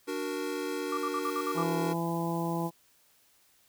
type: chord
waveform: square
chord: D augmented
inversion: none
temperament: equal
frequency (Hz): 293.7 / 370 / 466.2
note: D4 / F#4 / A#4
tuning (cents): 0 / 0 / 0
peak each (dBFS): -37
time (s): 0.07-1.94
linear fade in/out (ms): 20
type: tone bursts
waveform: sine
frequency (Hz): 1166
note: D6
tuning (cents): -13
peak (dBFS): -30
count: 7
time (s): 0.92-1.63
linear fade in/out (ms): 5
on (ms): 56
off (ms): 53
type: noise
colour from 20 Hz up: blue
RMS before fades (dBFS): -50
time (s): 1.23-2.7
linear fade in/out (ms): 5
type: harmonic tone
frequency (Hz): 167.8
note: E3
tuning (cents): +31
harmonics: 1 / 2 / 3 / 4 / 5 / 6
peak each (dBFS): -32 / -34 / -40 / -40 / -37 / -39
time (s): 1.54-2.71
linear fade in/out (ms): 50
effects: white hiss -65 dBFS RMS until 3.68 s